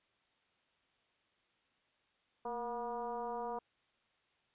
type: tone with frequency modulation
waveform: sine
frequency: 717 Hz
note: F5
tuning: 45 cents sharp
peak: -37 dBFS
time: 2.45-3.59 s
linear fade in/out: 5 ms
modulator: 245 Hz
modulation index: 1.5
effects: white hiss -75 dBFS RMS until 4.54 s + resampled to 8000 Hz